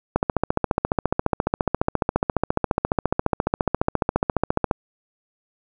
click train, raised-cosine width 1 ms, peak -4 dBFS, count 67, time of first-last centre 0.16-4.712 s, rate 14.5 Hz, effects none

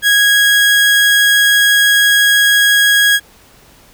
30% pulse tone, 1651 Hz, G#6, 11 cents flat, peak -5 dBFS, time 0.02-3.2 s, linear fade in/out 50 ms, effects pink hiss -45 dBFS RMS until 3.93 s

